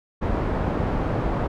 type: low-pass noise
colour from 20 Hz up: pink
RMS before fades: -24 dBFS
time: 0.21-1.48 s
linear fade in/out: 20 ms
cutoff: 1000 Hz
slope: 12 dB/octave
effects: none